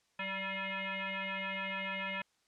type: tone with frequency modulation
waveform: sine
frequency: 190 Hz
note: F#3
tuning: 46 cents sharp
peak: -35 dBFS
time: 0.19-2.22 s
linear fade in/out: 5 ms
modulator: 387 Hz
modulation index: 6.9
effects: white hiss -74 dBFS RMS until 2.47 s + low-pass 7000 Hz 12 dB/octave